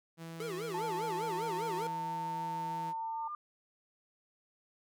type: tone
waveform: sawtooth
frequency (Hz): 164.81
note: E3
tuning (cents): 0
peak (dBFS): -39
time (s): 0.17-2.94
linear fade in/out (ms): 50
type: tone with vibrato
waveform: square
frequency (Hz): 411.7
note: G#4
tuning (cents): -15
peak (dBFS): -38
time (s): 0.4-1.87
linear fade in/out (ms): 2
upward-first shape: sine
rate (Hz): 5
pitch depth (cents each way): 250
type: tone with pitch glide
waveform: sine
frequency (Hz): 881 to 901.6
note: A5 to A5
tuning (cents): +2 to +42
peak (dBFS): -35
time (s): 0.74-3.28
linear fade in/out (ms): 5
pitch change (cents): +40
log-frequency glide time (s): 1.19-1.42
type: tone with exponential growth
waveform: sine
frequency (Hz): 1200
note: D6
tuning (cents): +37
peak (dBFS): -36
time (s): 2.79-3.35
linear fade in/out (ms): 2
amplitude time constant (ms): 120
effects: none